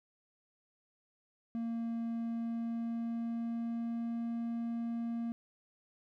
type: tone with pitch glide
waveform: triangle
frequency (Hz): 230.6 to 232.6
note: A#3 to A#3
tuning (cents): -19 to -4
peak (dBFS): -32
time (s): 1.55-5.32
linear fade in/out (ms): 0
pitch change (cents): +15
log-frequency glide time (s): 2.19-4.26
effects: none